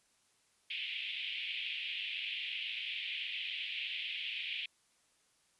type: band-pass noise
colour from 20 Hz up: white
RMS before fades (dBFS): -40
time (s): 0.7-4.66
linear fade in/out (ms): 5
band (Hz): 2300 to 3300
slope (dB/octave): 48
effects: white hiss -72 dBFS RMS until 5.59 s + resampled to 24000 Hz